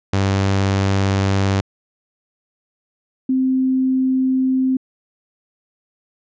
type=tone pair in turn; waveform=sawtooth / sine; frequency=97.6 / 260.6 Hz; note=G2 / C4; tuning=-7 / -7 cents; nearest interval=octave + perfect fourth; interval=1700 cents; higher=second; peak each=-11 / -14 dBFS; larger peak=first; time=0.13-1.61 / 3.29-4.77 s; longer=neither; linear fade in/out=5 ms; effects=resampled to 16000 Hz